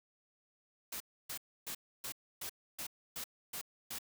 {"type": "noise bursts", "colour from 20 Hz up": "white", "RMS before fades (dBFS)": -42, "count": 9, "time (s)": [0.92, 3.987], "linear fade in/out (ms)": 5, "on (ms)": 83, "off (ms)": 290, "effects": []}